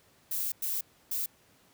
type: noise bursts at uneven times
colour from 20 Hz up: violet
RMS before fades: -32 dBFS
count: 3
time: 0.31-0.52 / 0.62-0.81 / 1.11-1.26 s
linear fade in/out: 5 ms
effects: pink hiss -63 dBFS RMS until 1.73 s + high-pass 80 Hz 12 dB/octave